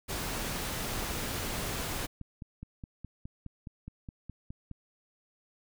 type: noise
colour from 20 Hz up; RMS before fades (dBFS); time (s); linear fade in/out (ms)
pink; -35; 0.08-2.07; 20
type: click train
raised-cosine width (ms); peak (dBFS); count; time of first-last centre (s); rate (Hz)
5; -29; 17; 1.38-4.713; 4.8
effects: none